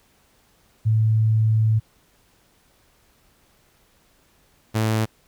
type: tone pair in turn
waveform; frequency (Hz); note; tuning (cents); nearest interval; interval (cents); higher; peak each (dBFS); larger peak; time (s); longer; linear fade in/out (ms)
sine / sawtooth; 110 / 110; A2 / A2; 0 / 0; unison; 0; neither; -15; neither; 0.85-1.8 / 4.74-5.06; first; 20
effects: pink hiss -60 dBFS RMS until 5.27 s